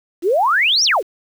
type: exponential two-way sweep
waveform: sine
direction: up then down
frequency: 316.1 to 5960 to 316.1 Hz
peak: -12 dBFS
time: 0.22-1.03 s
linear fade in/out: 50 ms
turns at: 0.84 s
effects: 7-bit